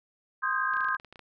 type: chord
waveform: sine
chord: Ab major seventh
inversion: first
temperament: equal with one note detuned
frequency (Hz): 1046.5 / 1244.5 / 1568 / 1623.3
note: C6 / Eb6 / G6 / Ab6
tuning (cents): 0 / 0 / 0 / -40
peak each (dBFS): -31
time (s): 0.42-0.97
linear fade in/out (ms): 20
type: clicks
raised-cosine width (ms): 0.3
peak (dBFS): -31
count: 11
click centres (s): 0.737 / 0.769 / 0.807 / 0.845 / 0.886 / 0.947 / 0.999 / 1.047 / 1.126 / 1.158 / 1.193
effects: none